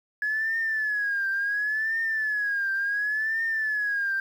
sine tone with vibrato, 1693 Hz, G#6, 33 cents sharp, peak -23 dBFS, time 0.22-4.2 s, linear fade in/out 2 ms, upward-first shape triangle, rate 0.7 Hz, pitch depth 130 cents each way, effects tanh soft clip ceiling -19 dBFS + 9-bit

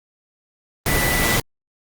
sine tone in noise, 1980 Hz, B6, 4 cents sharp, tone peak -22 dBFS, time 0.88-1.36 s, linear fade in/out 2 ms, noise pink, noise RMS -19 dBFS, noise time 0.86-1.4 s, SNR -6 dB, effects Opus 24 kbps

